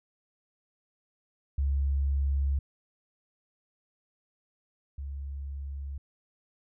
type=tone pair in turn; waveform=sine; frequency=69.3 / 69.62 Hz; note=C#2 / C#2; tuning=0 / +8 cents; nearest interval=unison; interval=8 cents; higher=second; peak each=-24 / -34 dBFS; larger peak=first; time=1.58-2.59 / 4.98-5.98 s; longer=first; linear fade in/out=5 ms; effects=none